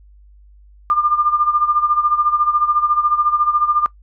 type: tone with tremolo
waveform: sine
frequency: 1200 Hz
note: D6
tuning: 37 cents sharp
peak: -10 dBFS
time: 0.9-3.86 s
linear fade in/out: 0 ms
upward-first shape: sine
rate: 14 Hz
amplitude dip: 75%
effects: noise-tail reverb RT60 0.1 s tail -20 dB re dry + added 50 Hz sine -43 dBFS peak until 4.02 s